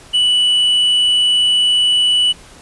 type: tone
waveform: triangle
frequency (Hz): 2960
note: F#7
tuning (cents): 0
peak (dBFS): -9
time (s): 0.13-2.33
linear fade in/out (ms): 20
effects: pink hiss -41 dBFS RMS until 2.61 s + resampled to 24000 Hz